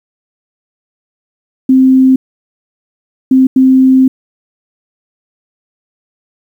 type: tone bursts at uneven times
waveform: sine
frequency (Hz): 261.5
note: C4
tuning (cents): -1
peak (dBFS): -3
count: 3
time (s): 1.69-2.16 / 3.31-3.47 / 3.56-4.08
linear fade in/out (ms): 5
effects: 7-bit